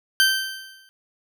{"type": "tone with exponential decay", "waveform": "20% pulse", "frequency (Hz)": 1554, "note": "G6", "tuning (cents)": -16, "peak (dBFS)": -8, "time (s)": [0.2, 0.89], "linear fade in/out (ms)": 0, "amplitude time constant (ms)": 150, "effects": []}